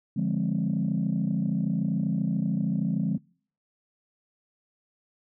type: chord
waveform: sine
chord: D half-diminished seventh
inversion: none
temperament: equal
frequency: 146.83 / 174.61 / 207.7 / 261.6 Hz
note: D3 / F3 / Ab3 / C4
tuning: 0 / 0 / 0 / 0 cents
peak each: -30 / -27 / -27 / -32 dBFS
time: 0.16-3.18 s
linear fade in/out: 10 ms
effects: noise-tail reverb RT60 0.5 s tail -26 dB re dry + tanh soft clip ceiling -17 dBFS